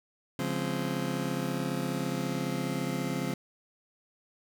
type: chord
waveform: 30% pulse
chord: Db major seventh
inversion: none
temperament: just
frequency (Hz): 138.59 / 173.24 / 207.9 / 259.9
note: Db3 / F3 / Ab3 / C4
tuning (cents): 0 / -14 / +2 / -11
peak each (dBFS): -33 / -32 / -35 / -32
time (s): 0.39-3.34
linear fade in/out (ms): 2
effects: none